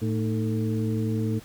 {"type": "harmonic tone with a mistuned harmonic", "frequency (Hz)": 111.2, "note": "A2", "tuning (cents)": 19, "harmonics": [1, 2, 3, 4], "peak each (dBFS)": [-26, -28, -32, -34], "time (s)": [0.01, 1.4], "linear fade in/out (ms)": 20, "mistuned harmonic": 3, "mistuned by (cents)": -110, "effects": ["pink hiss -49 dBFS RMS until 1.44 s"]}